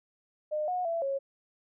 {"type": "tone with pitch steps", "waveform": "sine", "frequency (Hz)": [608, 726, 669, 548], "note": ["D#5", "F#5", "E5", "C#5"], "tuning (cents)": [-40, -33, 25, -20], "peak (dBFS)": -28, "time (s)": [0.51, 1.19], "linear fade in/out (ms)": 20, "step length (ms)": 170, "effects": []}